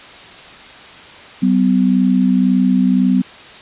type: tone pair together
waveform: sine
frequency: 190.4 / 252.3 Hz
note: F#3 / B3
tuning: +50 / +37 cents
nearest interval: perfect fourth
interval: 487 cents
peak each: -13 dBFS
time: 1.42-3.22 s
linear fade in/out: 10 ms
effects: white hiss -37 dBFS RMS until 3.61 s + resampled to 8000 Hz